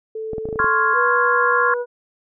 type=tone; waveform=sine; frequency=440 Hz; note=A4; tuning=in tune; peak=-25 dBFS; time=0.15-0.94 s; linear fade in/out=5 ms
type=clicks; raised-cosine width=2 ms; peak=-16 dBFS; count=8; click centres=0.333 / 0.382 / 0.455 / 0.488 / 0.528 / 0.558 / 0.6 / 0.644 s
type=chord; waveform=sine; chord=Db major seventh; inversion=third; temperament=equal; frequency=1046.5 / 1108.7 / 1396.9 / 1661.2 Hz; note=C6 / Db6 / F6 / Ab6; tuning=0 / 0 / 0 / 0 cents; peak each=-20 / -22 / -19 / -21 dBFS; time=0.59-1.74 s; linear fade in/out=2 ms
type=harmonic tone; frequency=485.9 Hz; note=B4; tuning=28 cents flat; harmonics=1 / 2 / 3; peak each=-21 / -34 / -36 dBFS; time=0.93-1.86 s; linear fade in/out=50 ms
effects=none